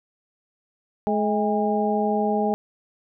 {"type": "harmonic tone with a mistuned harmonic", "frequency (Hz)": 212.3, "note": "G#3", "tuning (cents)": 38, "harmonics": [1, 2, 3, 4], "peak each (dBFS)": [-24, -25, -27, -25], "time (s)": [1.07, 2.54], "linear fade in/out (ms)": 0, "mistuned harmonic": 4, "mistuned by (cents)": -78, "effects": []}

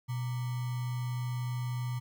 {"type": "tone with sample-and-hold", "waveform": "sine", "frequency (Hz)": 123.47, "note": "B2", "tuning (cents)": 0, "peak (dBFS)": -31, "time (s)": [0.08, 2], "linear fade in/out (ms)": 20, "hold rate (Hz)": 1050, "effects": []}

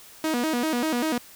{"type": "tone with vibrato", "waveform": "sawtooth", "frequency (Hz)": 276.4, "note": "C#4", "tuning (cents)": -5, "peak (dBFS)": -19, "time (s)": [0.24, 1.18], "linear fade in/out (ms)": 2, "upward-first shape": "square", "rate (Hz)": 5.1, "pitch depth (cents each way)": 230, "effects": ["white hiss -48 dBFS RMS until 1.35 s"]}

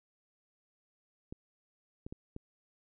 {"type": "clicks", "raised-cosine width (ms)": 3, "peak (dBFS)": -29, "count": 4, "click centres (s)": [1.325, 2.065, 2.125, 2.364], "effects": []}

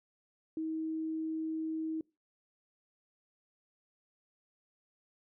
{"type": "tone", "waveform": "sine", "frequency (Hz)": 318.4, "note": "D#4", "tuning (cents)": 40, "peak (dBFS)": -33, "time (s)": [0.57, 2.01], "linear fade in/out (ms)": 2, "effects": ["noise-tail reverb RT60 0.3 s tail -26 dB re dry"]}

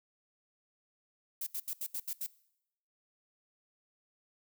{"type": "noise bursts", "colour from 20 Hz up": "violet", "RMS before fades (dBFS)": -37, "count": 7, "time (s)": [1.41, 2.265], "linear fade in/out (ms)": 5, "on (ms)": 57, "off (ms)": 76, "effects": ["noise-tail reverb RT60 0.8 s tail -21 dB re dry"]}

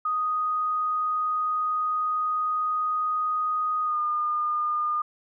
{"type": "tone with pitch glide", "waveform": "sine", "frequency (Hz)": [1244.5, 1214.7], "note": ["D#6", "D#6"], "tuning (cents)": [0, -42], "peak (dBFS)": -23, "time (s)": [0.05, 5.02], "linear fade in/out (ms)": 5, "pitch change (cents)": -42, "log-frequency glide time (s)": [3.83, 3.99], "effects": []}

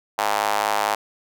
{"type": "tone with high-pass filter", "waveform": "square", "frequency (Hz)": 52.2, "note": "G#1", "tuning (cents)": 10, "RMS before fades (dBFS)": -22, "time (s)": [0.18, 0.95], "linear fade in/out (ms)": 5, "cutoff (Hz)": 810, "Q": 2.7, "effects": []}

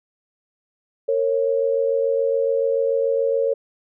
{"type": "tone pair together", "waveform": "sine", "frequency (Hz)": [459.8, 546.8], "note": ["A#4", "C#5"], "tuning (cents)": [-24, -24], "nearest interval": "minor third", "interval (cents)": 300, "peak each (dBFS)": -20, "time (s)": [1.08, 3.54], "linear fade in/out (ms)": 10, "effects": []}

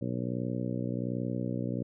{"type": "harmonic tone", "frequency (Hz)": 61.3, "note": "B1", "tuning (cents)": -12, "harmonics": [2, 3, 4, 5, 6, 7, 8, 9], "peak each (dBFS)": [-35, -36, -36, -39, -44, -46, -43, -43], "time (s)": [0.01, 1.83], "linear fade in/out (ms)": 10, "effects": []}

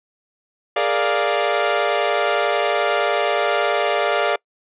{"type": "chord", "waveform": "sawtooth", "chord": "Bb dominant seventh", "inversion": "third", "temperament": "equal", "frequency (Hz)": [415.3, 466.2, 587.3, 698.5], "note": ["Ab4", "Bb4", "D5", "F5"], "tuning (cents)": [0, 0, 0, 0], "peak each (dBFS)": [-20, -21, -17, -18], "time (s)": [0.76, 4.36], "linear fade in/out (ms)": 5, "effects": ["noise-tail reverb RT60 0.1 s tail -26 dB re dry", "resampled to 8000 Hz"]}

